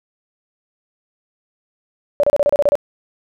sine tone bursts, 578 Hz, D5, 28 cents flat, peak -10 dBFS, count 9, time 2.2-2.754 s, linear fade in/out 0 ms, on 34 ms, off 31 ms, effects none

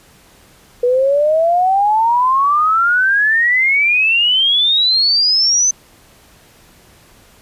sine exponential sweep, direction up, 482.3 to 6190 Hz, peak -10 dBFS, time 0.83-5.71 s, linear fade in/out 5 ms, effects pink hiss -47 dBFS RMS until 7.41 s + resampled to 32000 Hz

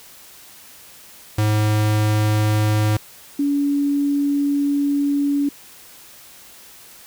square / sine tone pair in turn, 106.6 / 284.6 Hz, G#2 / C#4, +46 / +46 cents, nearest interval octave + perfect fourth, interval 1700 cents, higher second, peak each -16 dBFS, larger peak neither, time 1.38-2.97 / 3.39-5.49 s, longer second, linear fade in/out 5 ms, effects white hiss -44 dBFS RMS until 7.06 s

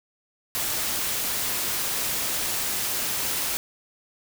white noise, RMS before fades -27 dBFS, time 0.55-3.57 s, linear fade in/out 0 ms, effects none

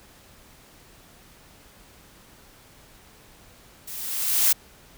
blue noise with level ramp, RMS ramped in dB -37 to -17 dBFS, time 3.87-4.53 s, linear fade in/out 10 ms, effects pink hiss -52 dBFS RMS until 4.97 s

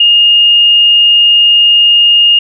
sine tone, 2840 Hz, F7, 28 cents sharp, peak -3 dBFS, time 0-2.39 s, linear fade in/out 5 ms, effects none

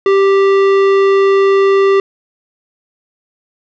sine tone with tanh clipping, 392 Hz, G4, in tune, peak -9 dBFS, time 0.06-2 s, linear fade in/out 2 ms, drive 15 dB, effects none

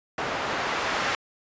blue noise with low-pass filter sweep, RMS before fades -28 dBFS, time 0.18-1.15 s, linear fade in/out 2 ms, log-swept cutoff 950 to 1500 Hz, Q 0.72, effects resampled to 16000 Hz

